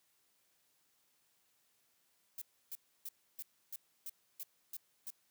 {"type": "noise bursts", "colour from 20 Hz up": "violet", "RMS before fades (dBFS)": -44, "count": 9, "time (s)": [2.38, 5.104], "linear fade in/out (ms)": 2, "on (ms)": 36, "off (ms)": 300, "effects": ["white hiss -75 dBFS RMS until 5.3 s", "high-pass 80 Hz 12 dB/octave"]}